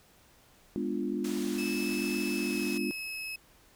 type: chord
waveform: sine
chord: G# diminished seventh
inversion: none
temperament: equal with one note detuned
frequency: 205.6 / 246.9 / 293.7 / 349.2 Hz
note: G#3 / B3 / D4 / F4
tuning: -17 / 0 / 0 / 0 cents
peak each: -35 dBFS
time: 0.76-2.91 s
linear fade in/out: 0 ms
type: low-pass noise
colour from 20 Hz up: white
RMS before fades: -44 dBFS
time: 1.24-2.78 s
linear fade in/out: 5 ms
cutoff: 8500 Hz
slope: 12 dB/octave
type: tone with pitch glide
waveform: 35% pulse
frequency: 2608 to 2577 Hz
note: E7 to E7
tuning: -19 to -40 cents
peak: -34 dBFS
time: 1.58-3.36 s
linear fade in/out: 5 ms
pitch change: -21 cents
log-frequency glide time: 2.34-2.59 s
effects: pink hiss -61 dBFS RMS until 3.75 s